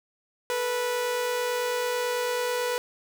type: tone pair together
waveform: sawtooth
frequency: 442.1 / 491.2 Hz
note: A4 / B4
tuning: +8 / -9 cents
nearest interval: major second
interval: 183 cents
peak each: -32 / -22 dBFS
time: 0.5-2.78 s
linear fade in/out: 0 ms
effects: 10-bit